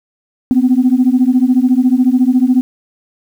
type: beating tone pair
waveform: sine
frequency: 246.9 / 260.9 Hz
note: B3 / C4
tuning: 0 / -5 cents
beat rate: 14 Hz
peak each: -10 dBFS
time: 0.51-2.61 s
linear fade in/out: 0 ms
effects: tanh soft clip ceiling -2 dBFS + 7-bit